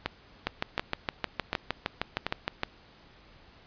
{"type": "two click trains", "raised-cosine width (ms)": 0.3, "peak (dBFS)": [-12, -11], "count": [4, 15], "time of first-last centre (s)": [[0.06, 2.266], [0.47, 2.634]], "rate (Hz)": [1.36, 6.47], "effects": ["pink hiss -56 dBFS RMS until 3.66 s", "resampled to 11025 Hz"]}